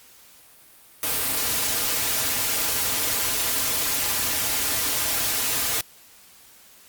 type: noise with comb filter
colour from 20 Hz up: white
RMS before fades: -24 dBFS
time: 1.03-5.81 s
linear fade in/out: 2 ms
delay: 5.4 ms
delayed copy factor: -0.6
effects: white hiss -51 dBFS RMS until 6.88 s + Opus 48 kbps